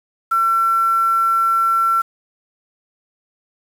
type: tone with quantisation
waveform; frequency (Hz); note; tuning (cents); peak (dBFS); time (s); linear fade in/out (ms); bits
sine; 1350; E6; +41; -13; 0.31-2.02; 10; 6
effects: none